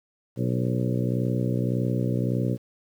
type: harmonic tone with a mistuned harmonic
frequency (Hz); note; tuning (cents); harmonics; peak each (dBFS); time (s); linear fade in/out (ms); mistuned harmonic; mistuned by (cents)
61.74; B1; 0; 2 / 3 / 4 / 5 / 6 / 7 / 8 / 9; -25 / -29 / -31 / -33 / -35 / -36 / -37 / -38; 0.36-2.58; 50; 8; +23
effects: 9-bit